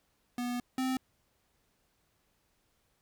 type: tone pair in turn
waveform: square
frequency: 244.3 / 259.6 Hz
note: B3 / C4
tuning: -19 / -13 cents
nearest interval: minor second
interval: 106 cents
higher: second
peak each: -33 / -30 dBFS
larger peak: second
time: 0.38-0.6 / 0.78-0.97 s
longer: first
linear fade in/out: 2 ms
effects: pink hiss -74 dBFS RMS until 3.01 s

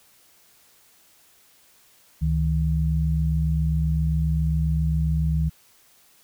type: tone pair together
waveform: sine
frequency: 70.25 / 157.7 Hz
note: C#2 / D#3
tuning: +24 / +24 cents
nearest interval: octave + major second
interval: 1400 cents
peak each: -22 dBFS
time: 2.21-5.5 s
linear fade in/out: 20 ms
effects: white hiss -57 dBFS RMS until 6.23 s

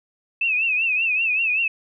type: tone with vibrato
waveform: sine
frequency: 2600 Hz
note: E7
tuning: 24 cents flat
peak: -18 dBFS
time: 0.41-1.68 s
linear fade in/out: 5 ms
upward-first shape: triangle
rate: 5.2 Hz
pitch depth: 120 cents each way
effects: none

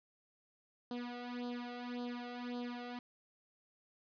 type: tone with flanger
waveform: sawtooth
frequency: 243.6 Hz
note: B3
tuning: 24 cents flat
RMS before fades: -43 dBFS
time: 0.91-2.99 s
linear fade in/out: 2 ms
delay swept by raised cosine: 0.22 to 1.52 ms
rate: 1.8 Hz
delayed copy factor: +0.95
effects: resampled to 11025 Hz + 11-bit

